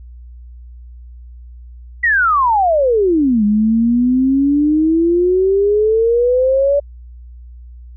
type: exponential two-way sweep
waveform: sine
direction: down then up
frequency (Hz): 1974 to 205.2 to 577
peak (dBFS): -10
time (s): 2.03-6.8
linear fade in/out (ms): 10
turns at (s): 3.44
effects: added 60 Hz sine -33 dBFS peak until 7.96 s